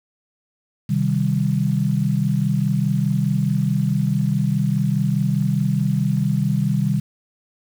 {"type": "chord", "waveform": "sine", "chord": "C minor", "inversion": "none", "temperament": "equal", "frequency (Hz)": [130.81, 155.56, 196], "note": ["C3", "Eb3", "G3"], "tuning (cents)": [0, 0, 0], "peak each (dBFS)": -21, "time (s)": [0.89, 7], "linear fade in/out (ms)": 10, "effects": ["7-bit"]}